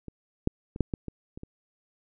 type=clicks; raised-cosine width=3 ms; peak=-26 / -10 / -25 / -9 / -16 / -22 / -27 / -27 dBFS; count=8; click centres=0.083 / 0.474 / 0.761 / 0.807 / 0.938 / 1.083 / 1.375 / 1.434 s; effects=none